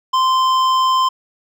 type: tone with hard clipping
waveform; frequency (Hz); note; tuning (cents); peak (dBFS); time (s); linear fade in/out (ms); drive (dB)
triangle; 1039; C6; -12; -14; 0.13-1.09; 10; 14
effects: none